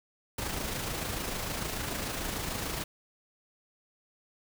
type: noise with amplitude modulation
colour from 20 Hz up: pink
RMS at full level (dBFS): -33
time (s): 0.38-2.84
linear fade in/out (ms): 5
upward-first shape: sine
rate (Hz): 26.8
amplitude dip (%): 40
effects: none